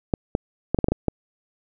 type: clicks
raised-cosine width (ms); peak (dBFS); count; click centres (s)
2; -6; 8; 0.138 / 0.351 / 0.746 / 0.788 / 0.843 / 0.885 / 0.92 / 1.083
effects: none